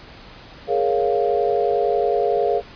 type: chord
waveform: sine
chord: Bb minor seventh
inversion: third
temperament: equal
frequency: 415.3 / 466.2 / 554.4 / 698.5 Hz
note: Ab4 / Bb4 / Db5 / F5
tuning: 0 / 0 / 0 / 0 cents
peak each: -21 / -22 / -24 / -22 dBFS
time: 0.67-2.62 s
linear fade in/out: 50 ms
effects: pink hiss -42 dBFS RMS until 2.75 s + resampled to 11025 Hz